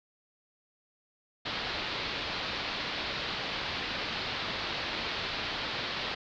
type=low-pass noise; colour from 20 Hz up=white; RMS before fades=-35 dBFS; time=1.45-6.15 s; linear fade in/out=10 ms; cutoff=4500 Hz; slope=48 dB/octave; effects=none